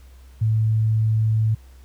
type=tone; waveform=sine; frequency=110 Hz; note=A2; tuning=in tune; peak=-16 dBFS; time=0.41-1.55 s; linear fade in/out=10 ms; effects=added 64 Hz sine -43 dBFS peak until 1.84 s + pink hiss -57 dBFS RMS until 1.84 s